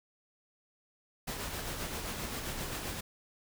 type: noise with tremolo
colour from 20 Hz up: pink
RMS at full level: -37 dBFS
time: 1.27-3.01 s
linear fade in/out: 10 ms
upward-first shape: sine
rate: 7.6 Hz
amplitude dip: 35%
effects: none